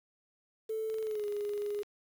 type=tone with pitch glide; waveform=sine; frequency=440 to 412.9 Hz; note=A4 to G#4; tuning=0 to -10 cents; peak=-32 dBFS; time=0.69-1.83 s; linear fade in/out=10 ms; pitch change=-110 cents; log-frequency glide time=1.02-1.27 s
type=click train; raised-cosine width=0.2 ms; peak=-34 dBFS; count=23; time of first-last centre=0.9-1.832 s; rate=23.6 Hz
effects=9-bit